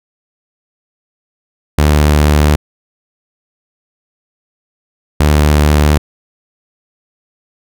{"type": "tone pair in turn", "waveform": "sawtooth", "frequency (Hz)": [74.6, 74.6], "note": ["D2", "D2"], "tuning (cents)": [28, 28], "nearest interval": "unison", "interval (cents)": 0, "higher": "neither", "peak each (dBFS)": -3, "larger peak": "neither", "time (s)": [[1.78, 2.56], [5.2, 5.98]], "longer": "neither", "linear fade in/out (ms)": 5, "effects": []}